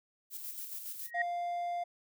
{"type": "noise with tremolo", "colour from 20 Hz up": "violet", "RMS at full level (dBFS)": -41, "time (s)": [0.3, 1.11], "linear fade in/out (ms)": 50, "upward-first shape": "square", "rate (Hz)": 7.2, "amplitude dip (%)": 40}
{"type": "tone with exponential growth", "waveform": "sine", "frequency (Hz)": 1885, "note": "A#6", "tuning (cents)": 19, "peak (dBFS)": -26, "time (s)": [1.03, 1.22], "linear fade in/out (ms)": 5, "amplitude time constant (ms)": 40}
{"type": "tone", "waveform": "triangle", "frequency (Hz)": 698.5, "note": "F5", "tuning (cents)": 0, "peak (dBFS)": -31, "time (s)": [1.14, 1.84], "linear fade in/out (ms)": 10}
{"effects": []}